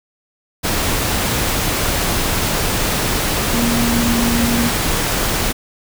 sine tone in noise, 235 Hz, A#3, 14 cents sharp, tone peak -16 dBFS, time 3.53-4.7 s, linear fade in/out 20 ms, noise pink, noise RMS -18 dBFS, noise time 0.63-5.53 s, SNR -1 dB, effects none

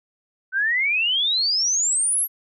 sine exponential sweep, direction up, 1500 to 11840 Hz, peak -18 dBFS, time 0.52-2.28 s, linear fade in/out 50 ms, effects none

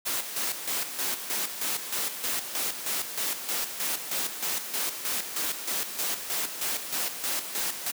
white noise with tremolo, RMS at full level -29 dBFS, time 0.05-7.92 s, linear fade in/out 20 ms, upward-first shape square, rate 3.2 Hz, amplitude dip 60%, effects high-pass 200 Hz 12 dB/octave

